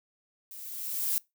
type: noise with level ramp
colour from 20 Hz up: violet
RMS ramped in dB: -45 to -27 dBFS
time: 0.51-1.18 s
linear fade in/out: 0 ms
effects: noise-tail reverb RT60 0.2 s tail -23 dB re dry